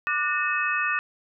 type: tone cluster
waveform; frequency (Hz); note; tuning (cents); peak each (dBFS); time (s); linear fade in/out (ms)
sine; 1184 / 1465 / 1819 / 2568; D6 / F#6 / A#6 / E7; +14 / -18 / -43 / -46; -28; 0.07-0.99; 0
effects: none